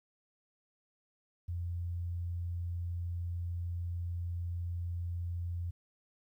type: tone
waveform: sine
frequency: 86.7 Hz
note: F2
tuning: 12 cents flat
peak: -34 dBFS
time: 1.48-5.71 s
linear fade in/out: 10 ms
effects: 12-bit